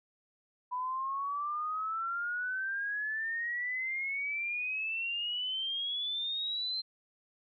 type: exponential sweep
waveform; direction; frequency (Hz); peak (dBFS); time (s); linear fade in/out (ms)
sine; up; 987.8 to 4145; -32; 0.71-6.82; 20
effects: none